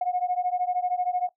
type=beating tone pair; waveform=sine; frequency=718 / 731 Hz; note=F5 / F#5; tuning=+48 / -21 cents; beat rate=13 Hz; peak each=-26 / -26 dBFS; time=0.01-1.29 s; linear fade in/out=5 ms; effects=noise-tail reverb RT60 0.1 s tail -17 dB re dry + tanh soft clip ceiling -16 dBFS